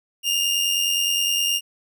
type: tone with amplitude modulation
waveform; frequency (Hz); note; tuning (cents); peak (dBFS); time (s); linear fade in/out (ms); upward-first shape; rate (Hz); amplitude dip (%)
sawtooth; 2818; F7; +15; -14; 0.23-1.61; 50; sine; 89.6; 45
effects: none